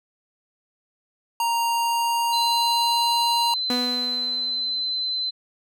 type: tone with pitch glide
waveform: square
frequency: 932.3 to 940.4 Hz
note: A#5 to A#5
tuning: 0 to +15 cents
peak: -21 dBFS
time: 1.4-3.54 s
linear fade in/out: 2 ms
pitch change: +15 cents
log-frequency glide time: 1.67-3.08 s
type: tone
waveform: sine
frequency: 4055 Hz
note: B7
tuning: 45 cents sharp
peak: -23 dBFS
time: 2.32-5.31 s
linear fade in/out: 20 ms
type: tone with exponential decay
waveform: sawtooth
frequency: 246.9 Hz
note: B3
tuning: in tune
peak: -18 dBFS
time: 3.7-5.04 s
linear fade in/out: 2 ms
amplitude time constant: 290 ms
effects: none